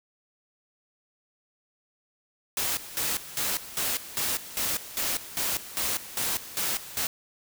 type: noise with tremolo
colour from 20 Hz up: white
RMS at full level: -28 dBFS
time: 2.57-7.07 s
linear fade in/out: 2 ms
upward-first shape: square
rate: 2.5 Hz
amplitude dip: 80%
effects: none